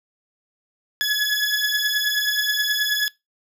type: beating tone pair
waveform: 20% pulse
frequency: 1693 / 1702.4 Hz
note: G#6 / G#6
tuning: +33 / +42 cents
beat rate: 9.4 Hz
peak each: -17 / -18 dBFS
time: 1.01-3.08 s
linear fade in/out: 0 ms
effects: noise-tail reverb RT60 0.2 s tail -21 dB re dry